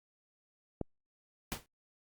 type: click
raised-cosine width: 2 ms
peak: -21 dBFS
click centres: 0.813 s
type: noise with exponential decay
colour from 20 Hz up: pink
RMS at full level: -34 dBFS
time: 1.52-1.66 s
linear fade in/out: 0 ms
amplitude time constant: 30 ms
effects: Opus 48 kbps